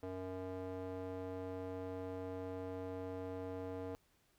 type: tone with band-pass filter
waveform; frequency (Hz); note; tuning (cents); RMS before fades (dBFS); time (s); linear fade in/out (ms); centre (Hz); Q
square; 93; F#2; +9; -44; 0.03-3.95; 0; 490; 1.6
effects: pink hiss -74 dBFS RMS until 4.38 s